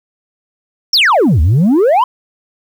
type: exponential two-way sweep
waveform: sine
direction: down then up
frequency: 5800 to 71.5 to 1057 Hz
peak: -4 dBFS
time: 0.93-2.04 s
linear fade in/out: 5 ms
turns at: 1.41 s
effects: tanh soft clip ceiling -6 dBFS + 7-bit